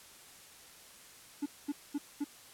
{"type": "tone bursts", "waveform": "triangle", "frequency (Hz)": 288.6, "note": "D4", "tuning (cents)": -30, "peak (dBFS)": -29, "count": 4, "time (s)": [1.42, 2.244], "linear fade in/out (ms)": 10, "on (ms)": 41, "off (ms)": 220, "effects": ["white hiss -55 dBFS RMS until 2.53 s", "low-pass 12000 Hz 12 dB/octave"]}